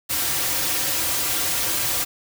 white noise with comb filter, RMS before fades -23 dBFS, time 0.09-2.05 s, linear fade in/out 20 ms, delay 4.7 ms, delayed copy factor -0.9, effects none

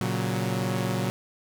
sawtooth chord, F# major, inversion first, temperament equal with one note detuned, 117.22 / 138.59 / 185 Hz, A#2 / C#3 / F#3, +10 / 0 / 0 cents, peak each -25 / -28 / -25 dBFS, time 0.01-1.1 s, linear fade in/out 0 ms, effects none

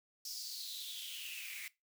white noise with high-pass filter sweep, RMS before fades -45 dBFS, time 0.25-1.68 s, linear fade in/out 2 ms, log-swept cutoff 5300 to 2100 Hz, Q 6.9, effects noise-tail reverb RT60 0.2 s tail -19 dB re dry

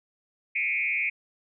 sine tone with frequency modulation, 2310 Hz, D7, 29 cents flat, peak -24 dBFS, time 0.55-1.1 s, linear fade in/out 10 ms, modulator 144 Hz, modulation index 1.4, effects none

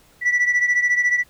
sine beating tone pair, 1957 / 1971 Hz, B6 / B6, -16 / -4 cents, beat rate 14 Hz, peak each -15 / -19 dBFS, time 0.21-1.24 s, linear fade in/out 50 ms, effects tanh soft clip ceiling -13 dBFS + pink hiss -54 dBFS RMS until 1.29 s

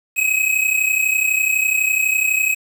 square tone pair together, 2523 / 2555 Hz, D#7 / D#7, +23 / +45 cents, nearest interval unison, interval 22 cents, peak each -20 / -18 dBFS, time 0.16-2.55 s, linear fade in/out 20 ms, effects 7-bit

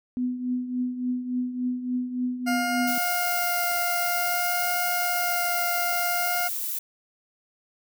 sine tone with tremolo, 249.6 Hz, B3, 19 cents sharp, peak -22 dBFS, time 0.17-2.98 s, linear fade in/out 0 ms, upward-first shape triangle, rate 3.5 Hz, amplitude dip 70%
20% pulse tone with vibrato, 706 Hz, F5, 19 cents sharp, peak -20 dBFS, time 2.46-6.49 s, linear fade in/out 20 ms, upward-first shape sine, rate 0.53 Hz, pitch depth 10 cents each way
violet noise, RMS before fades -30 dBFS, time 2.87-6.79 s, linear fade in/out 5 ms
effects none

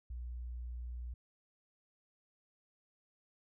sine tone, 60.4 Hz, B1, 38 cents flat, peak -40 dBFS, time 0.1-1.14 s, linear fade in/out 5 ms, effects none

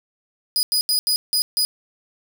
sawtooth tone bursts at uneven times, 4957 Hz, D#8, 7 cents flat, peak -14 dBFS, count 6, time 0.56-0.63 / 0.72-0.81 / 0.89-0.99 / 1.07-1.16 / 1.33-1.42 / 1.57-1.65 s, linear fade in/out 0 ms, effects none

